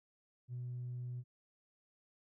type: tone with tanh clipping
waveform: triangle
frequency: 123.47 Hz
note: B2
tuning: in tune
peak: -40 dBFS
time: 0.48-1.24 s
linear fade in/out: 50 ms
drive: 5 dB
effects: none